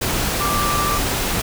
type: tone in noise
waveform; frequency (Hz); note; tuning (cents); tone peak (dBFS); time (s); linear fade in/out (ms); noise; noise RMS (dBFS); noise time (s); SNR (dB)
sine; 1174.7; D6; 0; -20; 0.4-0.99; 10; pink; -21; 0.01-1.42; -2
effects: none